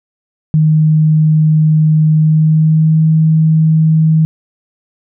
sine tone with pitch glide, 155.56 to 158.46 Hz, D#3 to D#3, 0 to +32 cents, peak -6 dBFS, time 0.54-4.25 s, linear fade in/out 0 ms, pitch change +32 cents, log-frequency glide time 2.15-3.03 s, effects none

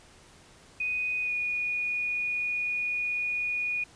sine tone with pitch glide, 2489 to 2456 Hz, D#7 to D#7, 0 to -23 cents, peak -27 dBFS, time 0.8-3.84 s, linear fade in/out 5 ms, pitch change -23 cents, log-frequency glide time 1.22-1.32 s, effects pink hiss -55 dBFS RMS until 3.95 s + resampled to 22050 Hz

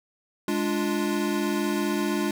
square chord, D diminished, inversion second, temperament equal, 207.7 / 293.7 / 349.2 Hz, Ab3 / D4 / F4, 0 / 0 / 0 cents, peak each -29 dBFS, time 0.48-2.31 s, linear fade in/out 2 ms, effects none

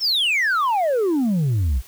sine exponential sweep, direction down, 5588 to 56.4 Hz, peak -14 dBFS, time 0-1.82 s, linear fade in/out 50 ms, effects tanh soft clip ceiling -16 dBFS + white hiss -47 dBFS RMS until 1.87 s

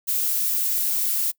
violet noise, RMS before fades -23 dBFS, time 0.07-1.32 s, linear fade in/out 20 ms, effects noise-tail reverb RT60 0.1 s tail -24 dB re dry

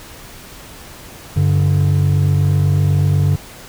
triangle tone pair together, 96.6 / 144.74 Hz, G2 / D3, -25 / -25 cents, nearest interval perfect fifth, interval 700 cents, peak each -11 dBFS, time 1.36-3.36 s, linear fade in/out 10 ms, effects tanh soft clip ceiling -5 dBFS + pink hiss -37 dBFS RMS until 3.68 s

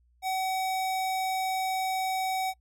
square tone, 756 Hz, F#5, 37 cents sharp, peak -28 dBFS, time 0.22-2.54 s, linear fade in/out 50 ms, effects noise-tail reverb RT60 0.1 s tail -25 dB re dry + added 60 Hz sine -62 dBFS peak until 2.6 s

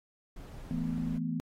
brown noise, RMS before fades -44 dBFS, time 0.36-1.18 s, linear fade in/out 5 ms
sine chord, E suspended fourth, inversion none, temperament just, 164.81 / 219.8 / 247.2 Hz, E3 / A3 / B3, 0 / -2 / +2 cents, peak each -34 / -37 / -34 dBFS, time 0.71-1.4 s, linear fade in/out 0 ms
effects AAC 48 kbps

